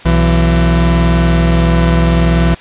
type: tone pair together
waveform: 40% pulse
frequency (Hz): 62.5 / 166.85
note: B1 / E3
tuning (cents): +21 / +21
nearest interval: octave + perfect fourth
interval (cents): 1700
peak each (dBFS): -10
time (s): 0.05-2.55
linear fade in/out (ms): 10
effects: white hiss -35 dBFS RMS until 2.6 s + resampled to 8000 Hz